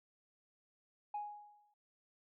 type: tone with exponential decay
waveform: sine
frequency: 831 Hz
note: G#5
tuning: 1 cent sharp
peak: -35 dBFS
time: 1.14-1.74 s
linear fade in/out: 5 ms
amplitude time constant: 130 ms
effects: noise-tail reverb RT60 0.1 s tail -24 dB re dry + tanh soft clip ceiling -34 dBFS